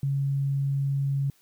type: tone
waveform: sine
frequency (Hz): 138.59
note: C#3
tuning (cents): 0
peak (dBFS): -23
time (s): 0.03-1.3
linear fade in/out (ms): 2
effects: white hiss -63 dBFS RMS until 1.41 s